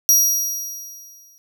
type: tone with exponential decay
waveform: sawtooth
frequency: 5740 Hz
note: F8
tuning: 47 cents sharp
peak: -7 dBFS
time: 0.09-1.38 s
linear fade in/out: 0 ms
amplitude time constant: 280 ms
effects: none